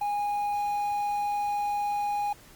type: tone with quantisation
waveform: triangle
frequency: 822 Hz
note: G#5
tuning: 18 cents flat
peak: -24 dBFS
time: 0.01-2.33 s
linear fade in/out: 5 ms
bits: 8
effects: pink hiss -53 dBFS RMS until 2.55 s + Opus 32 kbps